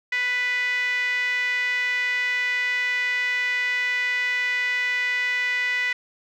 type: tone with band-pass filter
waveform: 5% pulse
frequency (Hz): 494.9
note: B4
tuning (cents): +4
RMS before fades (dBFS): -24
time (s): 0.12-5.93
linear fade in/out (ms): 5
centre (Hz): 2000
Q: 6.3
effects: none